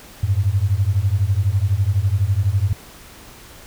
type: beating tone pair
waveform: sine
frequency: 92.5 / 104.5 Hz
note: F#2 / G#2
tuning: 0 / +11 cents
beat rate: 12 Hz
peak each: -18 dBFS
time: 0.23-2.73 s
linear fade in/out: 5 ms
effects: pink hiss -42 dBFS RMS until 3.66 s